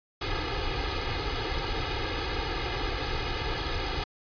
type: noise with comb filter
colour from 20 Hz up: pink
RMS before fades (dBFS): -30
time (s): 0.21-4.04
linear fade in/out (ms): 5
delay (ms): 2.4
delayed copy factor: +1
effects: resampled to 11025 Hz